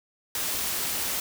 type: noise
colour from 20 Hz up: white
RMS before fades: -29 dBFS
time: 0.35-1.2 s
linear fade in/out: 2 ms
effects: none